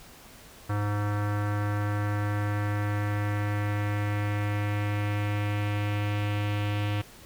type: tone with low-pass filter sweep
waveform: square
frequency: 103.4 Hz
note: G#2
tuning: 7 cents flat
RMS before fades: -28 dBFS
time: 0.69-7.02 s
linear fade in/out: 10 ms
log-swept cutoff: 1400 to 2900 Hz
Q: 2.4
effects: pink hiss -50 dBFS RMS until 7.25 s